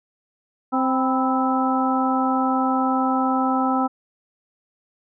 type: harmonic tone with a mistuned harmonic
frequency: 261.6 Hz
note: C4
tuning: in tune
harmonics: 1 / 2 / 3 / 4 / 5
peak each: -21 / -30 / -23 / -28 / -25 dBFS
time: 0.72-3.88 s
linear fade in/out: 20 ms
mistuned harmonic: 4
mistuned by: -83 cents
effects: none